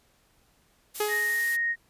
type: noise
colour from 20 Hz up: blue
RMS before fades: -35 dBFS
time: 0.94-1.57 s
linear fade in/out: 20 ms
type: tone with exponential decay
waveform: sawtooth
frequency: 420 Hz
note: G#4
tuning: 19 cents sharp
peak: -20 dBFS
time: 1-1.6 s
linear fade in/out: 5 ms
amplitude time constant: 130 ms
type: tone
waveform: sine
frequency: 1864.7 Hz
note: A#6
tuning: in tune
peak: -24 dBFS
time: 1.08-1.76 s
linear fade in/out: 50 ms
effects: pink hiss -65 dBFS RMS until 1.89 s + resampled to 32000 Hz